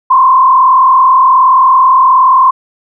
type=tone with frequency modulation; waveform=sine; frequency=1044 Hz; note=C6; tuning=4 cents flat; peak=-3 dBFS; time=0.1-2.51 s; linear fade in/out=10 ms; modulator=38.7 Hz; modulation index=1.1; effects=none